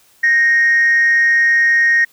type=tone with frequency modulation; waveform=sine; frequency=1864.7 Hz; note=A#6; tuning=in tune; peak=-8 dBFS; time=0.23-2.05 s; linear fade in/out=10 ms; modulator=278 Hz; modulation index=0.24; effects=tanh soft clip ceiling -6 dBFS + white hiss -52 dBFS RMS until 2.12 s